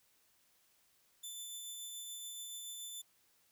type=tone with tremolo; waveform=15% pulse; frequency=3520 Hz; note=A7; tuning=in tune; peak=-36 dBFS; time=1.23-3.02 s; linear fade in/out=10 ms; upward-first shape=triangle; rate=7 Hz; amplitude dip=25%; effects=white hiss -72 dBFS RMS until 3.51 s